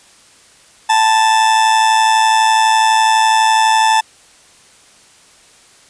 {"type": "tone with amplitude modulation", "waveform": "40% pulse", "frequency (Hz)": 880, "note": "A5", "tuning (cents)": 0, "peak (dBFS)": -6, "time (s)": [0.89, 4.01], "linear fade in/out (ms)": 10, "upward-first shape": "sine", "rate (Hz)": 112, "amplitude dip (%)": 50, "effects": ["white hiss -46 dBFS RMS until 5.89 s", "resampled to 22050 Hz"]}